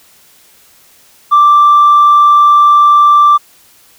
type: tone with tanh clipping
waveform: triangle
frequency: 1174.7 Hz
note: D6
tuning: in tune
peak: -3 dBFS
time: 1.31-3.38 s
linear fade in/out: 20 ms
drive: 5 dB
effects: white hiss -45 dBFS RMS until 3.98 s